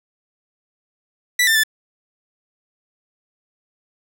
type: tone with pitch steps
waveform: sawtooth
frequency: 1968 / 1791 / 1750 Hz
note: B6 / A6 / A6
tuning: -7 / +30 / -10 cents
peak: -10 dBFS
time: 1.39-1.636 s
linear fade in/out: 5 ms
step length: 82 ms
effects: none